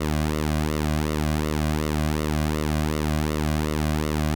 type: tone with flanger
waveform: sawtooth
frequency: 76.4 Hz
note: D#2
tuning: 31 cents flat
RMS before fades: -24 dBFS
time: 0-4.35 s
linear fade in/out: 10 ms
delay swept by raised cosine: 1.2 to 2.3 ms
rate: 2.7 Hz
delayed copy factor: -0.8
effects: none